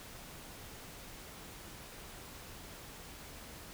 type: silence
effects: pink hiss -50 dBFS RMS until 3.73 s